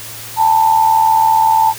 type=tone with amplitude modulation; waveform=sine; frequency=886 Hz; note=A5; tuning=12 cents sharp; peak=-5 dBFS; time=0.36-1.74 s; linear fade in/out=50 ms; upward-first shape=sine; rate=80.1 Hz; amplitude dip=65%; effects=added 111 Hz sine -38 dBFS peak until 1.78 s + white hiss -30 dBFS RMS until 1.78 s